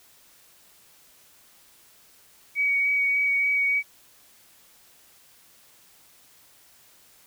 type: tone with vibrato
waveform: sine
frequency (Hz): 2256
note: C#7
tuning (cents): +30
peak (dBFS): -20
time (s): 2.55-3.83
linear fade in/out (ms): 50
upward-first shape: sine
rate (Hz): 3.4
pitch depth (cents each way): 12
effects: white hiss -56 dBFS RMS until 7.26 s